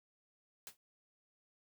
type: noise with exponential decay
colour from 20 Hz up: white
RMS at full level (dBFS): -44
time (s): 0.67-0.77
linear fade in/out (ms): 1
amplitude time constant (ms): 21
effects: none